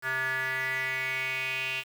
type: tone with band-pass filter sweep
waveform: square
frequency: 131.1 Hz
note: C3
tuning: 4 cents sharp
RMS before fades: -31 dBFS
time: 0.02-1.84 s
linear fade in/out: 50 ms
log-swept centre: 1600 to 2700 Hz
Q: 6.9
effects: 8-bit